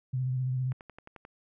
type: tone with vibrato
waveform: sine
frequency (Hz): 128.5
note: C3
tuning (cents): -31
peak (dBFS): -27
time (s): 0.13-0.73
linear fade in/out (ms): 10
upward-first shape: square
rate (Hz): 15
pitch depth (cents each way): 26
type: click train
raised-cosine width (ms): 0.5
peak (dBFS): -31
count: 7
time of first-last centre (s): 0.72-1.251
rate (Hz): 11.3
effects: none